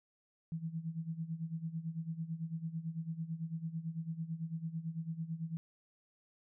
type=tone with tremolo; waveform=sine; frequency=163.2 Hz; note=E3; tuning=17 cents flat; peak=-34 dBFS; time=0.52-5.57 s; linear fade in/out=0 ms; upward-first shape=sine; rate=9 Hz; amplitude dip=80%; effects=none